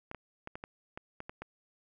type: clicks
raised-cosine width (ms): 0.5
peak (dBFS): -26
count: 9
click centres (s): 0.114 / 0.147 / 0.474 / 0.555 / 0.639 / 0.975 / 1.204 / 1.295 / 1.42
effects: none